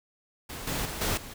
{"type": "noise with level steps", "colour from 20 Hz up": "pink", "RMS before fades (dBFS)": [-39, -31, -36, -28, -43], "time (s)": [0.49, 1.34], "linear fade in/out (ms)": 10, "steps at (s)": [0.67, 0.85, 1.01, 1.17], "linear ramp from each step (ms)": 5, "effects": []}